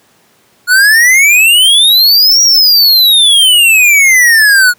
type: exponential two-way sweep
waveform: square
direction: up then down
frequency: 1434 to 5740 to 1434 Hz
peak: -4 dBFS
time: 0.67-4.74 s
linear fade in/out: 50 ms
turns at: 2.42 s
effects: pink hiss -49 dBFS RMS until 4.78 s + high-pass 150 Hz 12 dB/octave